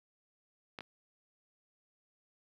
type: clicks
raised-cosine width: 0.3 ms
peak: -26 dBFS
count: 2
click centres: 0.788 / 0.807 s
effects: high-pass 100 Hz 12 dB/octave + 11-bit